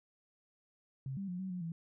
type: tone with pitch steps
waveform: sine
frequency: 133.9 / 196.2 / 179 / 189.1 / 180.3 / 165.8 Hz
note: C3 / G3 / F3 / F#3 / F#3 / E3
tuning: +40 / +2 / +43 / +38 / -45 / +10 cents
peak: -37 dBFS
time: 1.06-1.72 s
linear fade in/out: 2 ms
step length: 110 ms
effects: none